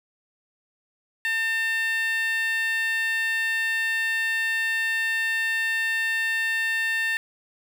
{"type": "tone with high-pass filter", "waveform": "15% pulse", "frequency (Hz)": 900, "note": "A5", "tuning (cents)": 39, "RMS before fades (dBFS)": -25, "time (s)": [1.25, 7.17], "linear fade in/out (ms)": 0, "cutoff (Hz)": 1900, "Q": 4.7, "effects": []}